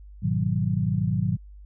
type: chord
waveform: sine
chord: G# minor seventh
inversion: none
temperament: equal with one note detuned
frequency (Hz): 103.83 / 123.47 / 156.19 / 185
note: G#2 / B2 / D#3 / F#3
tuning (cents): 0 / 0 / +7 / 0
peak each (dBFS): -27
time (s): 0.22-1.37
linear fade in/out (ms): 20
effects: added 50 Hz sine -42 dBFS peak until 1.65 s